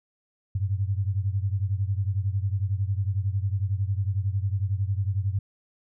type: beating tone pair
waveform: sine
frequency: 95 / 106 Hz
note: F#2 / G#2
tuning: +46 / +36 cents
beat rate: 11 Hz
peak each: -25 / -28 dBFS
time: 0.55-5.39 s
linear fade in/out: 5 ms
effects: none